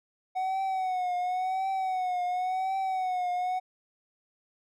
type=tone with vibrato; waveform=triangle; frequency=743 Hz; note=F#5; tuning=7 cents sharp; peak=-25 dBFS; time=0.35-3.6 s; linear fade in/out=20 ms; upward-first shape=triangle; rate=0.93 Hz; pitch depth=71 cents each way; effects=none